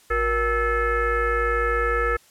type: tone with frequency modulation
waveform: sine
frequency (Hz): 893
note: A5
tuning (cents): +25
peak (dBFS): -19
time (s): 0.1-2.17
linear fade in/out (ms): 10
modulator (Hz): 419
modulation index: 2.3
effects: white hiss -55 dBFS RMS until 2.3 s + low-pass 12000 Hz 12 dB/octave